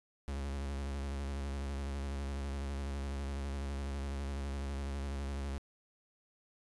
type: tone with vibrato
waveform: 45% pulse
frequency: 69.3 Hz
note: C#2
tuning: in tune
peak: -36 dBFS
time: 0.28-5.58 s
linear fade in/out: 0 ms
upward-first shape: square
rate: 12 Hz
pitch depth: 40 cents each way
effects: resampled to 24000 Hz